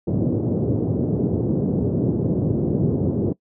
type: band-pass noise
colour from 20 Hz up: pink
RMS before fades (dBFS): -21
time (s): 0.07-3.33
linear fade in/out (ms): 5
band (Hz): 100 to 430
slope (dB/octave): 24
effects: noise-tail reverb RT60 0.1 s tail -22 dB re dry